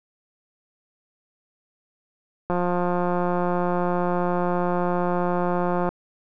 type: click train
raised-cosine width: 1 ms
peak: -11 dBFS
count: 601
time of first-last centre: 2.5-5.89 s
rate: 177 Hz
effects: none

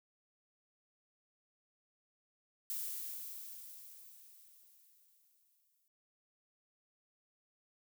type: noise with exponential decay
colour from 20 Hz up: violet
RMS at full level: -39 dBFS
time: 2.7-5.88 s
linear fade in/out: 1 ms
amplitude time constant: 690 ms
effects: none

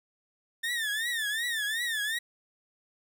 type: tone with vibrato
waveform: 30% pulse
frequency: 1794 Hz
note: A6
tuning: 33 cents sharp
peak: -26 dBFS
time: 0.63-2.19 s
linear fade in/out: 10 ms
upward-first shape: triangle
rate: 2.7 Hz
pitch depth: 160 cents each way
effects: none

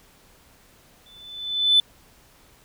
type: tone with exponential growth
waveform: sine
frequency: 3508 Hz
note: A7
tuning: 6 cents flat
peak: -10 dBFS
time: 1.06-1.8 s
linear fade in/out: 2 ms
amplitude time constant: 160 ms
effects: tanh soft clip ceiling -9 dBFS + pink hiss -55 dBFS RMS until 2.64 s

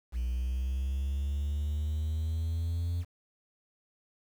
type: linear sweep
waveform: triangle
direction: up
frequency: 59.5 to 87.31 Hz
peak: -26 dBFS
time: 0.12-3.05 s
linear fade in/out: 50 ms
effects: tanh soft clip ceiling -23 dBFS + 9-bit

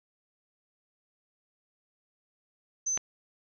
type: tone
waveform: sine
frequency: 6140 Hz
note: G8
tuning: 37 cents flat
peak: -27 dBFS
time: 2.86-2.98 s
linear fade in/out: 10 ms
type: click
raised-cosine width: 0.3 ms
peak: -18 dBFS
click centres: 2.975 s
effects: none

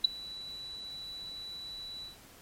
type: tone with ADSR envelope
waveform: sine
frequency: 3951 Hz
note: B7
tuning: in tune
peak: -16 dBFS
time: 0.04-2.17 s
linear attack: 8 ms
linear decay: 10 ms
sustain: -24 dB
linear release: 140 ms
effects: pink hiss -55 dBFS RMS until 2.41 s + MP3 64 kbps

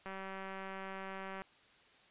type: click train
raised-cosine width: 0.5 ms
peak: -30 dBFS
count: 262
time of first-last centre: 0.06-1.419 s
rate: 192 Hz
effects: white hiss -64 dBFS RMS until 2.1 s + resampled to 8000 Hz

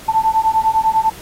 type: beating tone pair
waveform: sine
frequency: 880 / 890 Hz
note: A5 / A5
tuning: 0 / +20 cents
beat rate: 10 Hz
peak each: -15 dBFS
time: 0.08-1.1 s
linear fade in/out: 10 ms
effects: pink hiss -37 dBFS RMS until 1.21 s + AAC 48 kbps

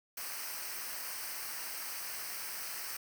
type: noise with comb filter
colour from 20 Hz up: white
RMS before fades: -41 dBFS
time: 0.17-2.97 s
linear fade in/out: 5 ms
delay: 0.28 ms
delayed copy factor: -0.7
effects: none

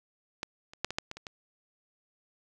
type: clicks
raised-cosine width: 0.2 ms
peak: -16 / -30 / -11 / -18 / -12 / -21 / -27 / -23 dBFS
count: 8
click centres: 0.431 / 0.735 / 0.846 / 0.906 / 0.985 / 1.114 / 1.17 / 1.268 s
effects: none

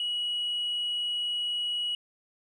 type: tone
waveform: sine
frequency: 2916 Hz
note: F#7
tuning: 26 cents flat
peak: -26 dBFS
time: 0-1.95 s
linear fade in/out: 2 ms
effects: tanh soft clip ceiling -25 dBFS + 11-bit

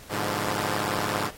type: chord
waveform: 5% pulse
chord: G# diminished seventh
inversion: none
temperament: equal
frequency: 103.83 / 123.47 / 146.83 / 174.61 Hz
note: G#2 / B2 / D3 / F3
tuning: 0 / 0 / 0 / 0 cents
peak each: -18 / -23 / -21 / -21 dBFS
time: 0.09-1.31 s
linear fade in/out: 50 ms
effects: pink hiss -47 dBFS RMS until 1.37 s + AAC 48 kbps

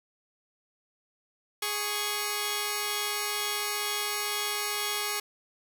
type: tone pair together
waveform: 5% pulse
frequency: 415.5 / 1108.7 Hz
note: G#4 / C#6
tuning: +1 / 0 cents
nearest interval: octave + perfect fourth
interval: 1699 cents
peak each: -20 dBFS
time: 1.62-5.2 s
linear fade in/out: 5 ms
effects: none

